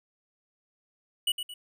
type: tone with echo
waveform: square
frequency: 2938 Hz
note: F#7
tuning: 13 cents flat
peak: -24 dBFS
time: 1.27-1.32 s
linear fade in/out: 5 ms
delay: 110 ms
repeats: 2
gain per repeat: -8 dB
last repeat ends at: 1.54 s
effects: none